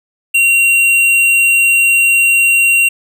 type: tone with tanh clipping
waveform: sine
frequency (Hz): 2752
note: F7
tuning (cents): -26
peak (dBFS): -9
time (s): 0.34-2.89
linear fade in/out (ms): 10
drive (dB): 14
effects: none